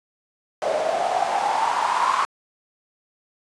white noise with band-pass filter sweep, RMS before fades -22 dBFS, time 0.62-2.25 s, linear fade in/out 0 ms, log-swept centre 590 to 1100 Hz, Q 7.3, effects resampled to 22050 Hz

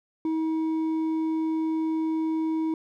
sine tone with hard clipping, 319.3 Hz, D#4, 45 cents sharp, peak -25 dBFS, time 0.25-2.74 s, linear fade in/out 2 ms, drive 4 dB, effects none

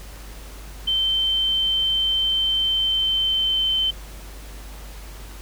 sine tone with pitch glide, 3100 to 3082 Hz, G7 to G7, -20 to -30 cents, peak -18 dBFS, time 0.87-3.91 s, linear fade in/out 10 ms, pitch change -10 cents, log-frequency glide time 2.59-3.76 s, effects added 50 Hz sine -36 dBFS peak until 5.41 s + pink hiss -43 dBFS RMS until 5.41 s

